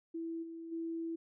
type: tone with level steps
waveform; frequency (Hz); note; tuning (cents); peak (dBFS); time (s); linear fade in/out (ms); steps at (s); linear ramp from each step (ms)
sine; 330; E4; +2; -37 / -43 / -36; 0.14-1.16; 10; 0.42 / 0.71; 20
effects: none